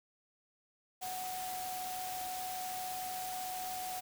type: tone in noise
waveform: sine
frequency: 740 Hz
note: F#5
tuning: in tune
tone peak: -39 dBFS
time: 1.01-4.01 s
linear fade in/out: 20 ms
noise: white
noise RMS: -44 dBFS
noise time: 1.01-4.01 s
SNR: +2 dB
effects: none